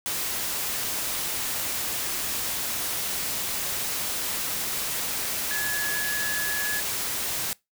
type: tone in noise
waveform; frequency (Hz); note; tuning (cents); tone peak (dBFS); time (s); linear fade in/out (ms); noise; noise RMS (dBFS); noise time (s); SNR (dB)
sine; 1694; G#6; +34; -28; 5.51-6.8; 0; white; -29; 0.06-7.53; -2
effects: noise-tail reverb RT60 0.2 s tail -23 dB re dry